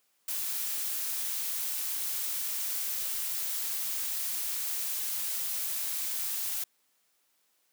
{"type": "noise", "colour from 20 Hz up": "blue", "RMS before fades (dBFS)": -33, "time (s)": [0.28, 6.64], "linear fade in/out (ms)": 5, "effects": ["white hiss -72 dBFS RMS until 7.72 s", "high-pass 200 Hz 12 dB/octave"]}